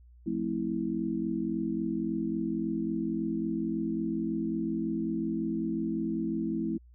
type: chord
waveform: sine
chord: F major seventh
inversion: none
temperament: just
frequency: 174.61 / 218.3 / 261.9 / 327.4 Hz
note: F3 / A3 / C4 / E4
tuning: 0 / -13 / +2 / -12 cents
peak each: -37 / -33 / -36 / -32 dBFS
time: 0.26-6.78 s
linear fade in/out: 10 ms
effects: added 60 Hz sine -52 dBFS peak until 6.94 s